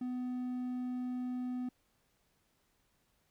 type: tone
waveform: triangle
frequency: 250 Hz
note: B3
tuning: 21 cents sharp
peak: -33 dBFS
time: 0.01-1.69 s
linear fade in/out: 5 ms
effects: pink hiss -75 dBFS RMS until 3.3 s